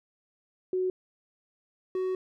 sine / triangle tone pair in turn, 370 / 372.6 Hz, F#4 / F#4, 0 / +12 cents, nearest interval unison, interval 12 cents, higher second, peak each -25 dBFS, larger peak neither, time 0.73-0.9 / 1.95-2.15 s, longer second, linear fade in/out 2 ms, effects none

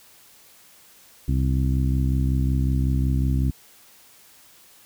harmonic tone, 65.41 Hz, C2, in tune, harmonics 1 / 2 / 3 / 4 / 5, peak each -21 / -23 / -31 / -29 / -37 dBFS, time 1.28-3.51 s, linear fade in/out 5 ms, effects white hiss -52 dBFS RMS until 4.85 s

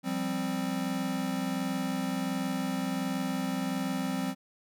square chord, F suspended second, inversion none, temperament equal, 174.61 / 196 / 261.6 Hz, F3 / G3 / C4, 0 / 0 / 0 cents, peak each -37 / -35 / -33 dBFS, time 0.03-4.35 s, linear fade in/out 50 ms, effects none

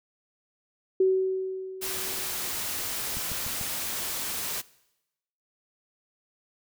sine tone with exponential decay, 377.8 Hz, F#4, 36 cents sharp, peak -17 dBFS, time 1-2.61 s, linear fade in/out 5 ms, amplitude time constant 350 ms
white noise, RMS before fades -32 dBFS, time 1.81-4.62 s, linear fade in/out 20 ms
click train, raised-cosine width 5 ms, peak -27 dBFS, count 4, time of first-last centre 3.17-3.612 s, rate 6.78 Hz
effects noise-tail reverb RT60 0.9 s tail -21 dB re dry

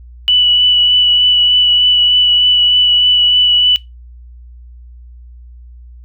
sine tone with vibrato, 2960 Hz, F#7, in tune, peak -7 dBFS, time 0.28-3.76 s, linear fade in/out 0 ms, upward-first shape triangle, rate 3.3 Hz, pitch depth 14 cents each way, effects noise-tail reverb RT60 0.2 s tail -21 dB re dry + added 60 Hz sine -33 dBFS peak until 6.04 s

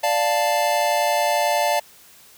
square chord, D minor, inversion none, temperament equal, 587.3 / 698.5 / 880 Hz, D5 / F5 / A5, 0 / 0 / 0 cents, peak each -23 dBFS, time 0.03-1.8 s, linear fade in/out 10 ms, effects white hiss -49 dBFS RMS until 2.37 s

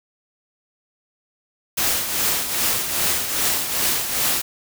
white noise with tremolo, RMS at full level -19 dBFS, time 1.77-4.42 s, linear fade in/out 10 ms, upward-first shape triangle, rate 2.5 Hz, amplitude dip 60%, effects none

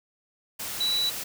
sine tone in noise, 3934 Hz, B7, 7 cents flat, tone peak -23 dBFS, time 0.8-1.1 s, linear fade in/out 10 ms, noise white, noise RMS -34 dBFS, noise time 0.59-1.24 s, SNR +8 dB, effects none

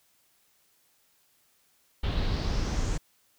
brown noise with low-pass filter sweep, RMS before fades -28 dBFS, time 2.03-2.98 s, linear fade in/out 10 ms, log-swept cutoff 3500 to 7300 Hz, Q 3.5, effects white hiss -67 dBFS RMS until 3.38 s

